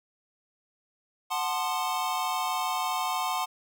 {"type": "chord", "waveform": "square", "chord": "F# diminished seventh", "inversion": "none", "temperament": "equal with one note detuned", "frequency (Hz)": [740, 880, 1046.5, 1218.9], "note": ["F#5", "A5", "C6", "Eb6"], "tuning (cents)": [0, 0, 0, -36], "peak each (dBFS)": [-33, -34, -32, -37], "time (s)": [1.3, 3.46], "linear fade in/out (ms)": 20, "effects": []}